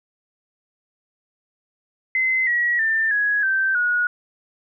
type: tone with pitch steps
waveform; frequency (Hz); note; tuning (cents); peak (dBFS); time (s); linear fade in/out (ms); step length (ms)
sine; 2054 / 1916.4 / 1788.1 / 1668.4 / 1556.6 / 1452.4; C7 / A#6 / A6 / G#6 / G6 / F#6; -33 / +47 / +27 / +7 / -13 / -33; -17; 2.15-4.07; 2; 320
effects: none